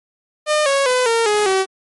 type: tone with pitch steps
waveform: sawtooth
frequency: 606 / 552.5 / 503.7 / 459.3 / 418.7 / 381.8 Hz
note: D#5 / C#5 / B4 / A#4 / G#4 / G4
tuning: -46 / -6 / +34 / -26 / +14 / -46 cents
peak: -10 dBFS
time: 0.46-1.66 s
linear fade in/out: 50 ms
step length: 200 ms
effects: MP3 48 kbps